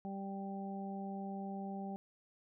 harmonic tone, 196 Hz, G3, in tune, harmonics 1 / 2 / 3 / 4, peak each -41 / -50 / -52 / -46 dBFS, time 0.05-1.96 s, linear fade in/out 0 ms, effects none

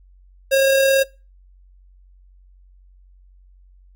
square tone with amplitude modulation, 541 Hz, C#5, 42 cents flat, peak -12 dBFS, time 0.51-1.04 s, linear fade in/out 20 ms, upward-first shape sine, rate 37.9 Hz, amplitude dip 25%, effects noise-tail reverb RT60 0.3 s tail -23 dB re dry + added 46 Hz sine -47 dBFS peak until 3.95 s

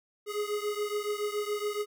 square beating tone pair, 413.9 / 421 Hz, G#4 / G#4, -6 / +24 cents, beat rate 7.1 Hz, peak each -33 / -35 dBFS, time 0.26-1.86 s, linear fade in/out 50 ms, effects none

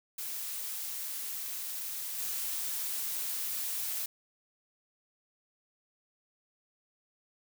blue noise with level steps, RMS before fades -38 / -35 dBFS, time 0.18-4.06 s, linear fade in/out 5 ms, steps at 2.18 s, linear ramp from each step 5 ms, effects none

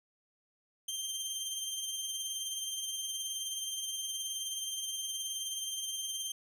20% pulse tone with tremolo, 3154 Hz, G7, 10 cents sharp, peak -29 dBFS, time 0.88-6.32 s, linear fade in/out 5 ms, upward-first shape sine, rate 19 Hz, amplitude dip 35%, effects none

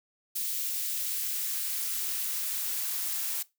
blue noise with high-pass filter sweep, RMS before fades -32 dBFS, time 0.35-3.43 s, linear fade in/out 10 ms, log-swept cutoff 2700 to 500 Hz, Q 0.74, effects noise-tail reverb RT60 0.2 s tail -19 dB re dry

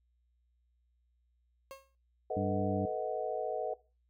30% pulse tone with exponential decay, 541 Hz, C#5, 42 cents flat, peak -39 dBFS, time 1.71-1.95 s, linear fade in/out 0 ms, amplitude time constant 51 ms
sine chord, B dominant seventh, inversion third, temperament equal with one note detuned, 440 / 493.9 / 630.9 / 740 Hz, A4 / B4 / D#5 / F#5, 0 / 0 / +24 / 0 cents, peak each -38 dBFS, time 2.3-3.74 s, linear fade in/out 5 ms
harmonic tone, 97.9 Hz, G2, 2 cents flat, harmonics 1 / 2 / 3, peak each -36 / -36 / -36 dBFS, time 2.36-2.86 s, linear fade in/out 10 ms
effects noise-tail reverb RT60 0.3 s tail -19 dB re dry + added 60 Hz sine -70 dBFS peak until 4.09 s

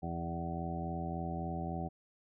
harmonic tone with a mistuned harmonic, 83.6 Hz, E2, 25 cents sharp, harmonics 1 / 2 / 3 / 4 / 5 / 7 / 8 / 9, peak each -42 / -39 / -45 / -46 / -49 / -48 / -49 / -42 dBFS, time 0.02-1.89 s, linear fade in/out 20 ms, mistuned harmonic 1, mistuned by -36 cents, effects none

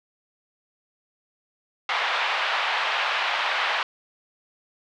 pink band-pass noise, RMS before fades -25 dBFS, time 1.89-3.83 s, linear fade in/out 2 ms, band 760 to 3500 Hz, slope 24 dB/octave, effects none

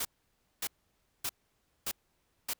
white noise bursts, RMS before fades -34 dBFS, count 5, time 0-2.535 s, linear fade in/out 5 ms, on 51 ms, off 570 ms, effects pink hiss -75 dBFS RMS until 2.59 s

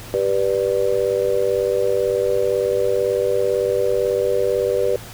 sine chord, G major, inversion none, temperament just, 392 / 490 / 588 Hz, G4 / B4 / D5, 0 / -14 / +2 cents, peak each -21 / -19 / -23 dBFS, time 0.14-4.96 s, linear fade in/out 0 ms, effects added 111 Hz sine -38 dBFS peak until 5.13 s + pink hiss -38 dBFS RMS until 5.13 s

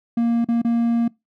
triangle tone with dropouts, 233.6 Hz, A#3, 4 cents sharp, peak -14 dBFS, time 0.17-1.08 s, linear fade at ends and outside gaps 5 ms, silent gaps 0.446-0.486 / 0.618-0.647 s, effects noise-tail reverb RT60 0.2 s tail -23 dB re dry

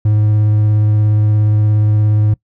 triangle tone with vibrato, 106.1 Hz, G#2, 38 cents sharp, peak -7 dBFS, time 0.05-2.34 s, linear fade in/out 5 ms, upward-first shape triangle, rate 17 Hz, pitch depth 15 cents each way, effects noise-tail reverb RT60 0.1 s tail -22 dB re dry

